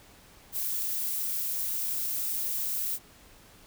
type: noise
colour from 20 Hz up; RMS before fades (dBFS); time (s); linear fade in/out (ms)
violet; -31; 0.52-2.99; 50
effects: pink hiss -55 dBFS RMS until 3.66 s